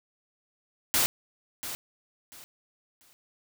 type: noise with echo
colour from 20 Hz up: white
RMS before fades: -24 dBFS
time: 0.94-1.06 s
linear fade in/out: 0 ms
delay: 690 ms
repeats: 3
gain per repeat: -12 dB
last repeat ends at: 3.13 s
effects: none